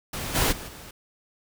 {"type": "noise with level steps", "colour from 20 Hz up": "pink", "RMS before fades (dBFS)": [-32, -22, -38, -43], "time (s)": [0.13, 0.91], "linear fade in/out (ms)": 5, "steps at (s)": [0.34, 0.51, 0.67], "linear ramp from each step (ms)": 20, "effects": []}